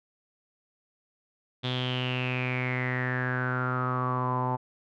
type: tone with low-pass filter sweep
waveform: sawtooth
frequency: 126.5 Hz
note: B2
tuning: 42 cents sharp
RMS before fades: -29 dBFS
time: 1.63-4.57 s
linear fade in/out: 20 ms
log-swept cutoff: 3500 to 910 Hz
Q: 9
effects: none